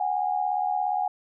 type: tone pair together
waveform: sine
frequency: 740 / 817.2 Hz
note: F#5 / G#5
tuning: 0 / -28 cents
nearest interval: major second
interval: 172 cents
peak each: -26 dBFS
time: 0-1.08 s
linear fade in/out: 5 ms
effects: none